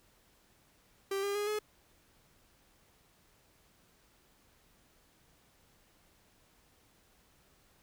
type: tone with pitch steps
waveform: 45% pulse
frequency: 392 / 402.3 / 412.9 / 423.8 Hz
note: G4 / G4 / G#4 / G#4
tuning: 0 / +45 / -10 / +35 cents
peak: -32 dBFS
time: 1.11-1.59 s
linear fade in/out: 5 ms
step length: 120 ms
effects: pink hiss -67 dBFS RMS until 7.82 s